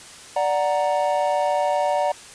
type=chord; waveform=triangle; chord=D augmented; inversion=none; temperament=equal; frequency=587.3 / 740 / 932.3 Hz; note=D5 / F#5 / A#5; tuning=0 / 0 / 0 cents; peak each=-20 / -21 / -23 dBFS; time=0.36-2.12 s; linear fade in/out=5 ms; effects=white hiss -42 dBFS RMS until 2.34 s + resampled to 22050 Hz